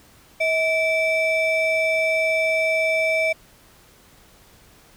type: ring-modulated tone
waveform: triangle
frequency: 1480 Hz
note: F#6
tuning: in tune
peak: -13 dBFS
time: 0.4-3.33 s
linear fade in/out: 10 ms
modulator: 839 Hz
effects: pink hiss -52 dBFS RMS until 4.96 s